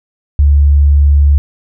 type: tone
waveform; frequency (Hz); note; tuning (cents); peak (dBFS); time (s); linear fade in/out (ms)
sine; 71.8; D2; -39; -4; 0.39-1.38; 0
effects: none